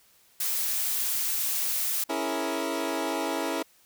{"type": "noise", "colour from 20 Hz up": "blue", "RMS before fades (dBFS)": -28, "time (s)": [0.4, 2.04], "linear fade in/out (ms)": 5}
{"type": "chord", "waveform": "20% pulse", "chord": "A# half-diminished seventh", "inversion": "first", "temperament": "equal", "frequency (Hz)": [277.2, 329.6, 415.3, 466.2], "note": ["C#4", "E4", "G#4", "A#4"], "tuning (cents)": [0, 0, 0, 0], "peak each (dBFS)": [-28, -26, -32, -30], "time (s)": [2.09, 3.63], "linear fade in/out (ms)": 10}
{"effects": ["white hiss -61 dBFS RMS until 3.85 s"]}